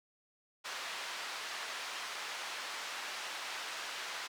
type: band-pass noise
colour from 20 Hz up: pink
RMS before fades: -42 dBFS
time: 0.64-4.28 s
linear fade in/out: 20 ms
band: 1000 to 5300 Hz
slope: 12 dB/octave
effects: none